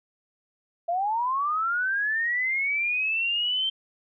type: linear sweep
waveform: sine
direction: up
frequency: 664 to 3136 Hz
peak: -23 dBFS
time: 0.88-3.7 s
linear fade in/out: 10 ms
effects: none